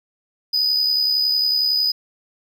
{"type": "tone with amplitude modulation", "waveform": "triangle", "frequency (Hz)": 4978, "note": "D#8", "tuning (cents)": 0, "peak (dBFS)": -13, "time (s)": [0.53, 1.92], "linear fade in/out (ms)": 10, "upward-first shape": "sine", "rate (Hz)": 70.9, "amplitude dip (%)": 45, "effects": []}